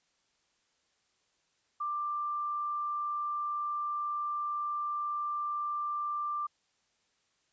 sine tone, 1183 Hz, D6, 12 cents sharp, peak -31 dBFS, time 1.8-6.47 s, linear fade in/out 10 ms, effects white hiss -74 dBFS RMS until 7.52 s + resampled to 16000 Hz

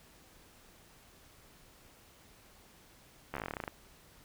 slowing click train, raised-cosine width 0.5 ms, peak -22 dBFS, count 15, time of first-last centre 3.34-3.678 s, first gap 13 ms, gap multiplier 1.09, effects pink hiss -60 dBFS RMS until 4.24 s

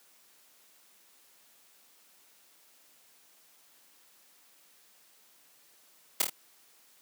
white noise with echo, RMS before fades -24 dBFS, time 6.2-6.22 s, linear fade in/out 5 ms, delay 26 ms, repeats 3, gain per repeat -4 dB, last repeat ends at 6.298 s, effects white hiss -62 dBFS RMS until 7.01 s + high-pass 200 Hz 12 dB/octave

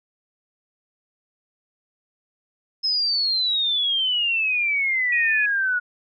sine exponential sweep, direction down, 5190 to 1445 Hz, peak -19 dBFS, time 2.83-5.8 s, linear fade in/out 20 ms
sine tone, 2474 Hz, D#7, 10 cents flat, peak -21 dBFS, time 5.12-5.46 s, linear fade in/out 5 ms
effects none

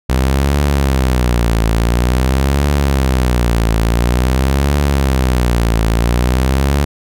sawtooth tone with vibrato, 63.1 Hz, B1, 38 cents sharp, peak -7 dBFS, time 0.09-6.85 s, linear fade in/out 10 ms, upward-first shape triangle, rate 0.48 Hz, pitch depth 240 cents each way, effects none

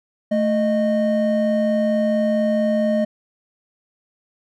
triangle tone pair together, 220 / 615.6 Hz, A3 / D#5, 0 / -19 cents, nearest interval octave + tritone, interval 1781 cents, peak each -17 dBFS, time 0.31-3.05 s, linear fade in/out 10 ms, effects none

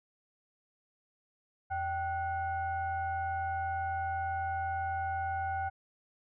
sine tone with frequency modulation, 776 Hz, G5, 18 cents flat, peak -31 dBFS, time 1.7-5.7 s, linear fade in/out 20 ms, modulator 690 Hz, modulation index 0.74, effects none

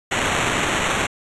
white noise with sample-and-hold, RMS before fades -21 dBFS, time 0.11-1.07 s, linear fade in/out 10 ms, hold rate 4900 Hz, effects resampled to 24000 Hz

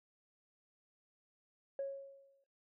sine tone with exponential decay, 550 Hz, C#5, 14 cents flat, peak -33 dBFS, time 1.79-2.44 s, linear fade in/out 2 ms, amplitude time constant 140 ms, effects noise-tail reverb RT60 0.2 s tail -18 dB re dry + tanh soft clip ceiling -32 dBFS

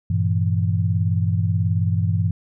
sine chord, E diminished, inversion first, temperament equal with one note detuned, 98 / 116.54 / 163.68 Hz, G2 / Bb2 / E3, 0 / 0 / -12 cents, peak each -19 / -24 / -23 dBFS, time 0.1-2.31 s, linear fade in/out 5 ms, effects none

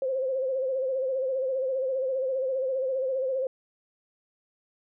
sine tone with vibrato, 525 Hz, C5, 6 cents sharp, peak -25 dBFS, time 0.02-3.47 s, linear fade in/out 2 ms, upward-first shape sine, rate 15 Hz, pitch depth 59 cents each way, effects none

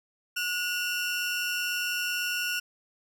30% pulse tone pair together, 1452 / 2722 Hz, F#6 / F7, -33 / -45 cents, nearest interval major seventh, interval 1088 cents, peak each -28 dBFS, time 0.36-2.6 s, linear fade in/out 10 ms, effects none

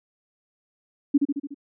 sine tone with echo, 283.7 Hz, C#4, 40 cents sharp, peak -13 dBFS, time 1.14-1.18 s, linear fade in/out 10 ms, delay 73 ms, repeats 5, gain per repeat -4 dB, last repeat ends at 1.545 s, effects none

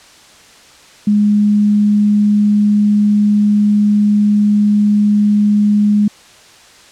sine tone, 207.7 Hz, G#3, in tune, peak -8 dBFS, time 1.07-6.08 s, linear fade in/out 5 ms, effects white hiss -42 dBFS RMS until 6.91 s + low-pass 7000 Hz 12 dB/octave

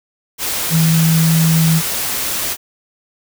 sine tone in noise, 162.2 Hz, E3, 28 cents flat, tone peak -10 dBFS, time 0.7-1.82 s, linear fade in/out 50 ms, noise white, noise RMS -20 dBFS, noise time 0.38-2.57 s, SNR +7 dB, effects none

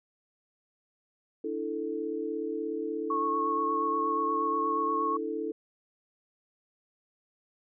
sine chord, D suspended second, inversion none, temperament just, 293.7 / 330.4 / 440.5 Hz, D4 / E4 / A4, 0 / +4 / +2 cents, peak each -37 / -35 / -33 dBFS, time 1.44-5.52 s, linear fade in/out 5 ms
sine tone with vibrato, 1099 Hz, C#6, 15 cents flat, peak -27 dBFS, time 3.1-5.17 s, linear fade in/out 5 ms, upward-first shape sine, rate 8.4 Hz, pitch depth 20 cents each way
effects none

